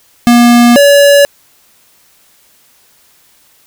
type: tone pair in turn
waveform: square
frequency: 239.1 / 568.7 Hz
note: A#3 / C#5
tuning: +44 / +44 cents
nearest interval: octave + minor third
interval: 1500 cents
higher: second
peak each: -3 dBFS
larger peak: neither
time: 0.27-0.76 / 0.76-1.25 s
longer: neither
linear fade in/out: 0 ms
effects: white hiss -48 dBFS RMS until 3.66 s